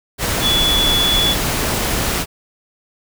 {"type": "tone in noise", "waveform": "sine", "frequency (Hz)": 3422, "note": "A7", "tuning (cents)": -49, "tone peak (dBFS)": -14, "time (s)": [0.41, 1.36], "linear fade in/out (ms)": 50, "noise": "pink", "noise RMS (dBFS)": -19, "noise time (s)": [0.18, 2.26], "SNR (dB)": 2, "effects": []}